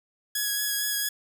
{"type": "tone with vibrato", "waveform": "5% pulse", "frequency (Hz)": 1671, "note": "G#6", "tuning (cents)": 10, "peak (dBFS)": -15, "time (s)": [0.35, 1.09], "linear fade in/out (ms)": 5, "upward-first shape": "sine", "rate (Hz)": 4.4, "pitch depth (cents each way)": 17, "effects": []}